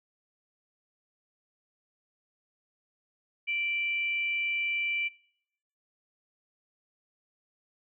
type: tone pair together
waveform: sine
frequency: 2343 / 2950 Hz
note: D7 / F#7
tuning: -5 / -6 cents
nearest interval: major third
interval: 399 cents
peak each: -28 / -38 dBFS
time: 3.47-5.09 s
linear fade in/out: 20 ms
effects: noise-tail reverb RT60 0.8 s tail -25 dB re dry